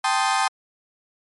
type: chord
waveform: 35% pulse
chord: A half-diminished seventh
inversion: third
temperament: equal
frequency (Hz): 784 / 880 / 1046.5 / 1244.5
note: G5 / A5 / C6 / Eb6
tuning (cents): 0 / 0 / 0 / 0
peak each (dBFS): -21 / -23 / -24 / -24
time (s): 0.04-0.48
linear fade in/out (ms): 5
effects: MP3 48 kbps